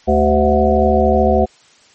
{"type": "harmonic tone with a mistuned harmonic", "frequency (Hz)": 73.2, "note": "D2", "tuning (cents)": -5, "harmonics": [1, 3, 5, 7, 9, 10], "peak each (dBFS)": [-17, -17, -17, -17, -17, -17], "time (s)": [0.07, 1.46], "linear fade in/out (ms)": 20, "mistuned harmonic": 5, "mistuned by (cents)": 70, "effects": ["white hiss -49 dBFS RMS until 1.94 s", "MP3 32 kbps"]}